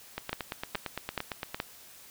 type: two click trains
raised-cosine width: 0.3 ms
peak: -14 / -17 dBFS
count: 4 / 13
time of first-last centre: 0.33-1.601 / 0.18-1.545 s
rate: 2.36 / 8.79 Hz
effects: white hiss -52 dBFS RMS until 2.1 s